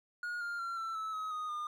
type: tone with pitch steps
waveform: triangle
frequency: 1438 / 1403.5 / 1369.9 / 1337.1 / 1305 / 1273.7 / 1243.2 / 1213.4 Hz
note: F#6 / F6 / F6 / E6 / E6 / D#6 / D#6 / D#6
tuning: -50 / +8 / -34 / +24 / -18 / +40 / -2 / -44 cents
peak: -34 dBFS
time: 0.23-1.67 s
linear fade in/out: 2 ms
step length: 180 ms
effects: none